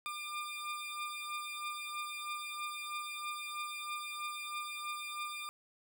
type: beating tone pair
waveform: 20% pulse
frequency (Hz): 1200 / 1203.1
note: D6 / D6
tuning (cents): +37 / +41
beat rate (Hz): 3.1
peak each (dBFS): -36 / -39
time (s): 0.06-5.49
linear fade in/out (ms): 0
effects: none